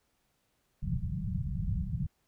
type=low-pass noise; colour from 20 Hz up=white; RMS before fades=-33 dBFS; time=0.82-2.07 s; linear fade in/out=10 ms; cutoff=190 Hz; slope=96 dB/octave; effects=pink hiss -75 dBFS RMS until 2.27 s